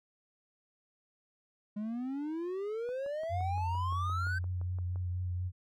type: exponential sweep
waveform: triangle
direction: up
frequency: 204.4 to 1568 Hz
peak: -32 dBFS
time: 1.76-4.39 s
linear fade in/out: 10 ms
type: click train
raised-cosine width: 1 ms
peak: -38 dBFS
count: 13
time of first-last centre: 2.89-4.959 s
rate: 5.8 Hz
type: tone with vibrato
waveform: sine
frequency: 90.1 Hz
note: F#2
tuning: 45 cents flat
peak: -32 dBFS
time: 3.29-5.52 s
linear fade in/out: 50 ms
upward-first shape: triangle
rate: 4.3 Hz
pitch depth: 27 cents each way
effects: none